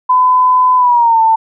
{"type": "tone with pitch glide", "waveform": "sine", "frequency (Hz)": [1009, 893.7], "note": ["B5", "A5"], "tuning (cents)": [37, 27], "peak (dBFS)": -6, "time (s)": [0.09, 1.36], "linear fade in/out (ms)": 10, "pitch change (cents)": -210, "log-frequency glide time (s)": [0.77, 1.21], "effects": []}